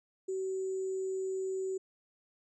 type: tone with sample-and-hold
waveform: sine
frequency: 379.6 Hz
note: F#4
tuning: 44 cents sharp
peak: -32 dBFS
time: 0.28-1.78 s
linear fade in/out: 10 ms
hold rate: 7350 Hz
effects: resampled to 22050 Hz